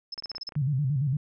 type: tone bursts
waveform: sine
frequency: 5220 Hz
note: E8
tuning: 18 cents flat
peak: -32 dBFS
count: 7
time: 0.12-0.492 s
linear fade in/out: 5 ms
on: 24 ms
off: 34 ms
type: clicks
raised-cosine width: 0.5 ms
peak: -31 dBFS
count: 9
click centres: 0.178 / 0.224 / 0.258 / 0.316 / 0.35 / 0.381 / 0.49 / 0.522 / 0.554 s
type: tone with vibrato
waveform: sine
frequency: 138.59 Hz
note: C#3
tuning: in tune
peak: -23 dBFS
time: 0.56-1.17 s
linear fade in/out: 5 ms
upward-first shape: square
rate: 8.8 Hz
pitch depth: 120 cents each way
effects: none